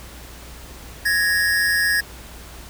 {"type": "tone pair together", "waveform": "square", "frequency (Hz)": [1673, 1849.2], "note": ["G#6", "A#6"], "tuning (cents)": [12, -14], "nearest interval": "major second", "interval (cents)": 174, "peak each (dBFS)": [-19, -22], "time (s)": [1.05, 2.01], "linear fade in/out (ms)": 10, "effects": ["added 60 Hz sine -40 dBFS peak until 2.69 s", "pink hiss -41 dBFS RMS until 2.69 s"]}